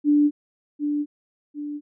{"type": "tone with echo", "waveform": "sine", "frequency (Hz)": 293.7, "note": "D4", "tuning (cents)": 0, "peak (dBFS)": -14, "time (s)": [0.04, 0.31], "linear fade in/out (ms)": 50, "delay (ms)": 750, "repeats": 2, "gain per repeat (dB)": -7, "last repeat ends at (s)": 1.81, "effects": []}